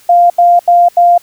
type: tone bursts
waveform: sine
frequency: 698 Hz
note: F5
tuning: 1 cent flat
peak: -3 dBFS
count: 4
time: 0.09-1.179 s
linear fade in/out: 5 ms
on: 210 ms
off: 83 ms
effects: white hiss -44 dBFS RMS until 1.22 s